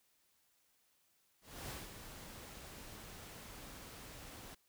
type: noise with ADSR envelope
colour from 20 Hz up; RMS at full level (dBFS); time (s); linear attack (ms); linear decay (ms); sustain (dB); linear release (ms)
pink; -45; 1.41-4.55; 280; 200; -7; 9
effects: white hiss -75 dBFS RMS until 4.68 s